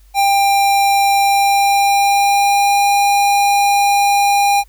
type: tone with pitch glide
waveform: square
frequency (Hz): 795 to 806.1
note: G5 to G5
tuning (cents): +24 to +48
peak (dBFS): -11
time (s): 0.14-4.64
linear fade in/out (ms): 50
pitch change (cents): +24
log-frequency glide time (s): 1.19-2.88
effects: added 48 Hz sine -43 dBFS peak until 4.68 s + white hiss -56 dBFS RMS until 4.68 s